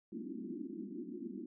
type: band-pass noise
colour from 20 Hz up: white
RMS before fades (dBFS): -44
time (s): 0.12-1.46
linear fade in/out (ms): 5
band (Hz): 190 to 360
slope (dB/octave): 96
effects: none